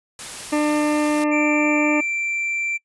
white noise, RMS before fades -33 dBFS, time 0.19-1.24 s, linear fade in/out 2 ms
harmonic tone, 299.3 Hz, D4, 33 cents sharp, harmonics 1 / 2 / 3 / 4 / 6 / 7 / 8 / 9, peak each -18 / -24 / -28 / -30 / -34 / -35 / -36 / -37 dBFS, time 0.52-2.01 s, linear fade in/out 10 ms
triangle tone, 2349 Hz, D7, in tune, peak -20 dBFS, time 1.31-2.78 s, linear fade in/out 20 ms
effects noise-tail reverb RT60 0.1 s tail -25 dB re dry + resampled to 24000 Hz

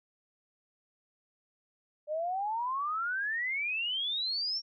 sine exponential sweep, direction up, 590 to 5588 Hz, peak -30 dBFS, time 2.07-4.62 s, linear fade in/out 50 ms, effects none

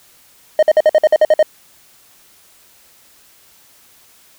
triangle tone bursts, 619 Hz, D#5, 9 cents flat, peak -4 dBFS, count 10, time 0.59-1.428 s, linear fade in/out 2 ms, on 37 ms, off 52 ms, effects white hiss -49 dBFS RMS until 4.38 s

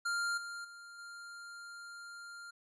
square tone with level steps, 1396.9 Hz, F6, in tune, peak -33 / -42 / -50 / -47 dBFS, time 0.05-2.51 s, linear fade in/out 10 ms, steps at 0.37 / 0.64 / 0.98 s, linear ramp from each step 10 ms, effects resampled to 22050 Hz

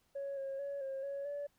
sine tone with pitch steps, 556 / 543 / 562 / 538 / 558 / 575 Hz, C#5 / C#5 / C#5 / C5 / C#5 / D5, +5 / -36 / +24 / +48 / +11 / -37 cents, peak -36 dBFS, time 0.15-1.47 s, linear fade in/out 10 ms, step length 220 ms, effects tanh soft clip ceiling -35 dBFS + pink hiss -75 dBFS RMS until 1.58 s

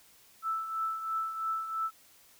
sine tone with tremolo, 1318.5 Hz, E6, in tune, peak -28 dBFS, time 0.42-1.91 s, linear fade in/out 50 ms, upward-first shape triangle, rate 3 Hz, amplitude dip 65%, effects white hiss -60 dBFS RMS until 2.39 s

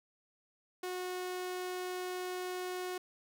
sawtooth tone, 364.7 Hz, F#4, 25 cents flat, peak -33 dBFS, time 0.83-2.98 s, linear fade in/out 5 ms, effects none

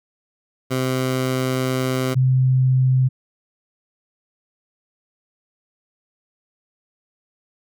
15% pulse / sine tone pair in turn, 129.6 / 129.6 Hz, C3 / C3, -16 / -16 cents, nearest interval unison, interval 0 cents, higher neither, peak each -13 dBFS, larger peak neither, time 0.7-2.15 / 2.15-3.09 s, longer first, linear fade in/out 20 ms, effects none

